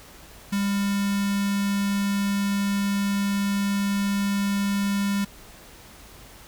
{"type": "tone with notch filter", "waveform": "square", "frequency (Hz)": 200, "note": "G3", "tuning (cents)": 35, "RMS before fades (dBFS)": -24, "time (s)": [0.52, 5.25], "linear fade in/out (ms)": 10, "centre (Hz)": 550, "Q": 0.71, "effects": ["added 50 Hz sine -54 dBFS peak until 6.47 s", "pink hiss -47 dBFS RMS until 6.47 s"]}